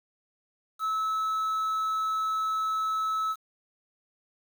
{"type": "tone with quantisation", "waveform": "triangle", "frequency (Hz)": 1300, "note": "E6", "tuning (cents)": -24, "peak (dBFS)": -24, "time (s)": [0.79, 3.36], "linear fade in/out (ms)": 50, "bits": 8, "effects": []}